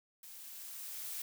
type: noise with level ramp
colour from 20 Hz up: blue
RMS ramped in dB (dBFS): -52 to -41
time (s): 0.23-1.22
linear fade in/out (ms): 2
effects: none